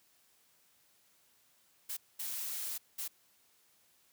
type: noise bursts at uneven times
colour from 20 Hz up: blue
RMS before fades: -39 dBFS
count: 3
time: 1.89-1.97 / 2.19-2.78 / 2.98-3.08 s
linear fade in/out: 10 ms
effects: white hiss -69 dBFS RMS until 4.12 s + high-pass 60 Hz 12 dB/octave